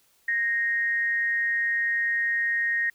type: tone with amplitude modulation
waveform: sine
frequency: 1864.7 Hz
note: A#6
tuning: in tune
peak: -20 dBFS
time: 0.28-2.9 s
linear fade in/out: 5 ms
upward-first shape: sine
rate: 220 Hz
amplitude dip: 50%
effects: white hiss -64 dBFS RMS until 2.94 s